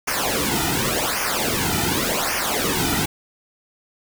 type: noise with flanger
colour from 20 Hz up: pink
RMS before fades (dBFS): -22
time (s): 0.07-3.06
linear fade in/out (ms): 10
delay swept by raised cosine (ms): 0.25 to 1.85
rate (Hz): 0.88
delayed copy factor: -0.85
effects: none